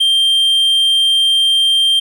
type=tone; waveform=triangle; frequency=3170 Hz; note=G7; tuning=19 cents sharp; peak=-8 dBFS; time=0-2 s; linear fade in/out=10 ms; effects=none